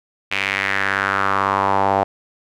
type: tone with band-pass filter sweep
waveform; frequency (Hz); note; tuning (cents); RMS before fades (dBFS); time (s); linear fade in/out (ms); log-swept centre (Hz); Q
sawtooth; 98; G2; 0; -19; 0.31-2.04; 10; 2500 to 750; 3.4
effects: none